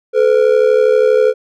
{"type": "ring-modulated tone", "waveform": "triangle", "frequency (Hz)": 470.5, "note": "A#4", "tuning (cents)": 16, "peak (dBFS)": -3, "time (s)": [0.13, 1.34], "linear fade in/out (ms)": 50, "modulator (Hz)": 36.2, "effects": []}